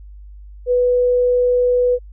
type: tone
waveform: sine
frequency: 493.9 Hz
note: B4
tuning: in tune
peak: -12 dBFS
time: 0.66-1.99 s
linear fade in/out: 50 ms
effects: added 50 Hz sine -35 dBFS peak until 2.12 s